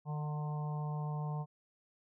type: harmonic tone with a mistuned harmonic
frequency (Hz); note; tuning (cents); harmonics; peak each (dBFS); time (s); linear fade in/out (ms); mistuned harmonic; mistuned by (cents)
150.6; D3; +44; 1 / 3 / 4 / 5 / 6 / 7; -35 / -51 / -54 / -48 / -49 / -51; 0.05-1.46; 50; 5; -26
effects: none